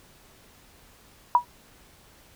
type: tone with exponential decay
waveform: sine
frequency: 969 Hz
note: B5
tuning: 33 cents flat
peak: -10 dBFS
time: 1.35-1.45 s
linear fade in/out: 1 ms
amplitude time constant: 20 ms
effects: pink hiss -55 dBFS RMS until 2.35 s